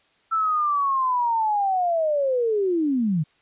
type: linear sweep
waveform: sine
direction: down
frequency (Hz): 1334 to 143.7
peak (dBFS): -19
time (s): 0.31-3.24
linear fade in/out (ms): 20
effects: white hiss -62 dBFS RMS until 3.41 s + resampled to 8000 Hz